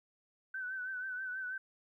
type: tone with vibrato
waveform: sine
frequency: 1517 Hz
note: F#6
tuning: 43 cents sharp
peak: -37 dBFS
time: 0.54-1.58 s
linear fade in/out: 5 ms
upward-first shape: triangle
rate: 6.2 Hz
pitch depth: 60 cents each way
effects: 13-bit